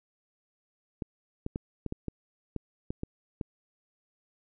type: clicks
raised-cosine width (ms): 3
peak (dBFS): -20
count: 10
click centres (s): 1.022 / 1.464 / 1.559 / 1.863 / 1.924 / 2.083 / 2.563 / 2.905 / 3.034 / 3.412
effects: none